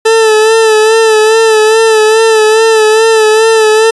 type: tone with vibrato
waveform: 40% pulse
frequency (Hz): 440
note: A4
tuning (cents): 0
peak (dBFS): -3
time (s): 0.05-3.91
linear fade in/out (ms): 10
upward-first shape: sine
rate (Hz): 2.4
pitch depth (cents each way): 41
effects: resampled to 24000 Hz